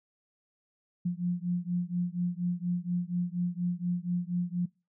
sine beating tone pair, 174.61 / 178.81 Hz, F3 / F3, 0 / +41 cents, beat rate 4.2 Hz, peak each -31 dBFS, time 1.05-4.66 s, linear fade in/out 10 ms, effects noise-tail reverb RT60 0.3 s tail -25 dB re dry

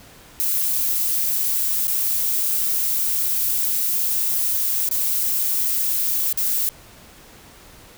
violet noise with dropouts, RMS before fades -21 dBFS, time 0.4-6.69 s, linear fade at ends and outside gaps 0 ms, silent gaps 1.871-1.88 / 4.889-4.912 / 6.327-6.374 s, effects pink hiss -46 dBFS RMS until 7.97 s

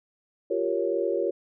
sine chord, G half-diminished seventh, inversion third, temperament equal, 349.2 / 392 / 466.2 / 554.4 Hz, F4 / G4 / Bb4 / Db5, 0 / 0 / 0 / 0 cents, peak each -29 dBFS, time 0.5-1.31 s, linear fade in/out 10 ms, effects none

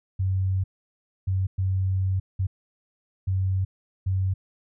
sine tone bursts at uneven times, 94.7 Hz, F#2, 41 cents sharp, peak -21 dBFS, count 6, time 0.19-0.64 / 1.27-1.47 / 1.58-2.2 / 2.39-2.47 / 3.27-3.65 / 4.06-4.34 s, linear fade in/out 10 ms, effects none

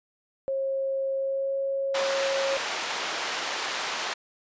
sine tone with pitch glide, 540 to 545.6 Hz, C#5 to C#5, -45 to -28 cents, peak -25 dBFS, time 0.48-2.57 s, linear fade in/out 0 ms, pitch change +17 cents, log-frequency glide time 1.17-1.55 s
pink band-pass noise, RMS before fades -31 dBFS, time 1.94-4.14 s, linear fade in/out 10 ms, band 710 to 5700 Hz, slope 12 dB/octave
effects resampled to 16000 Hz

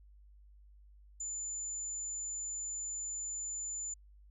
sine tone, 7040 Hz, A8, in tune, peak -37 dBFS, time 1.2-3.94 s, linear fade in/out 5 ms, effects added 50 Hz sine -56 dBFS peak until 4.3 s

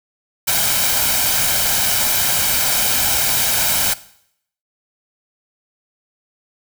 white noise with comb filter, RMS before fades -17 dBFS, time 0.47-3.94 s, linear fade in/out 10 ms, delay 1.3 ms, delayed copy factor +0.55, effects noise-tail reverb RT60 0.7 s tail -18 dB re dry

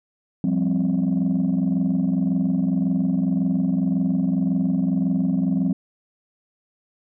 sine chord, F suspended second, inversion none, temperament just, 174.61 / 196.44 / 261.9 Hz, F3 / G3 / C4, 0 / +4 / +2 cents, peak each -21 dBFS, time 0.44-5.73 s, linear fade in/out 2 ms, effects tanh soft clip ceiling -14 dBFS

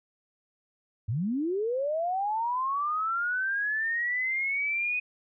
sine linear sweep, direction up, 94.9 to 2503 Hz, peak -26 dBFS, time 1.08-5 s, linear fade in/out 10 ms, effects none

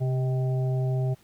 harmonic tone with a mistuned harmonic, 130.81 Hz, C3, in tune, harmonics 1 / 3 / 5 / 6, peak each -23 / -35 / -37 / -44 dBFS, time 0-1.15 s, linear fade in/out 20 ms, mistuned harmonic 5, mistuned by -51 cents, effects pink hiss -60 dBFS RMS until 1.23 s

